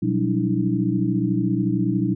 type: tone cluster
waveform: sine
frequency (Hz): 122.2 / 179.7 / 193.6 / 291.1 / 322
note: B2 / F3 / G3 / D4 / E4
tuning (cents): -18 / +50 / -21 / -15 / -41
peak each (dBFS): -25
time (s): 0.02-2.15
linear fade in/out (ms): 10
effects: none